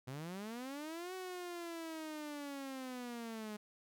sawtooth linear two-way sweep, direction up then down, 123.1 to 375.3 to 208.3 Hz, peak -39 dBFS, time 0.07-3.57 s, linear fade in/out 10 ms, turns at 1.14 s, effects none

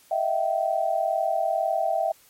sine tone cluster, 630 / 670 / 772 Hz, D#5 / E5 / G5, +21 / +28 / -27 cents, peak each -27 / -25 / -26 dBFS, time 0.11-2.12 s, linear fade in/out 5 ms, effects white hiss -56 dBFS RMS until 2.29 s + MP3 64 kbps

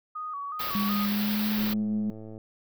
sine tone with vibrato, 1184 Hz, D6, 14 cents sharp, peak -32 dBFS, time 0.15-1.06 s, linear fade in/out 10 ms, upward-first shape square, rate 2.7 Hz, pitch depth 82 cents each way
white band-stop noise, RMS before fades -33 dBFS, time 0.59-1.74 s, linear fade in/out 10 ms, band 5000 to 13000 Hz, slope 48 dB/octave
sine tone with pitch glide, 204.5 to 212 Hz, G#3 to G#3, -26 to +36 cents, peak -25 dBFS, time 0.75-2.1 s, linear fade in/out 0 ms, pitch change +62 cents, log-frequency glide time 1.03-1.44 s
click train, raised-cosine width 2 ms, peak -30 dBFS, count 87, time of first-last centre 1.59-2.379 s, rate 109 Hz
effects none

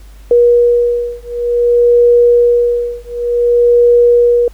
sine beating tone pair, 479.2 / 479.75 Hz, A#4 / A#4, +48 / +50 cents, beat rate 0.55 Hz, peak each -10 dBFS, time 0.31-4.48 s, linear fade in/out 2 ms, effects added 50 Hz sine -33 dBFS peak until 4.53 s + pink hiss -47 dBFS RMS until 4.53 s

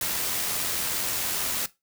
white noise with amplitude modulation, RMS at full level -27 dBFS, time 0.01-1.66 s, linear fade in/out 2 ms, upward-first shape sine, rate 84.8 Hz, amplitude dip 25%, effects noise-tail reverb RT60 0.2 s tail -17 dB re dry

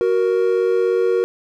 triangle tone pair together, 371.8 / 468.5 Hz, F#4 / A#4, +8 / +9 cents, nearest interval major third, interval 401 cents, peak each -16 / -15 dBFS, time 0.01-1.24 s, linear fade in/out 0 ms, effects none

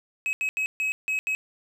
triangle tone bursts at uneven times, 2556 Hz, D#7, 46 cents sharp, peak -22 dBFS, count 6, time 0.26-0.33 / 0.41-0.49 / 0.57-0.66 / 0.8-0.92 / 1.08-1.19 / 1.27-1.35 s, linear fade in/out 0 ms, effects none

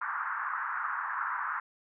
white band-pass noise, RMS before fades -34 dBFS, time 0.01-1.6 s, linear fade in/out 5 ms, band 970 to 1600 Hz, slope 48 dB/octave, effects none

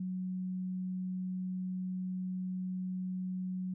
sine tone, 184.6 Hz, F#3, 4 cents flat, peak -34 dBFS, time 0-3.74 s, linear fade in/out 5 ms, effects none

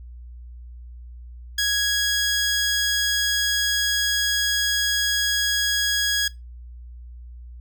15% pulse tone, 1660 Hz, G#6, 1 cent flat, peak -13 dBFS, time 1.58-6.28 s, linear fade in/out 5 ms, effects noise-tail reverb RT60 0.2 s tail -21 dB re dry + added 60 Hz sine -37 dBFS peak until 7.6 s

